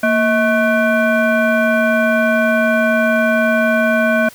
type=tone with frequency modulation; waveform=sine; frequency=638 Hz; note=D#5; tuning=43 cents sharp; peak=-11 dBFS; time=0.03-4.29 s; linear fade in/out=5 ms; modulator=869 Hz; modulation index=1.3; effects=white hiss -41 dBFS RMS until 4.34 s